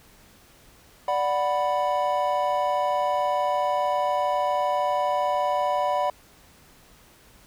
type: chord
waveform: triangle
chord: B minor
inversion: first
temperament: equal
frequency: 587.3 / 740 / 987.8 Hz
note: D5 / F#5 / B5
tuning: 0 / 0 / 0 cents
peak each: -24 dBFS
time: 1.08-6.1 s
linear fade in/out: 2 ms
effects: pink hiss -54 dBFS RMS until 7.46 s